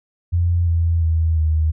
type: tone with pitch steps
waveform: sine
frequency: 86.5 / 83.75 / 81.08 / 78.5 Hz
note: F2 / E2 / E2 / D#2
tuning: -16 / +28 / -28 / +16 cents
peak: -14 dBFS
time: 0.32-1.72 s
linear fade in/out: 20 ms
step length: 350 ms
effects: none